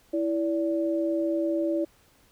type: tone pair together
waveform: sine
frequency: 329.6 / 578.2 Hz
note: E4 / D5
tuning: 0 / -27 cents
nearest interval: minor seventh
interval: 973 cents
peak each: -25 / -28 dBFS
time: 0.13-1.85 s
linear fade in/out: 10 ms
effects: pink hiss -61 dBFS RMS until 2.31 s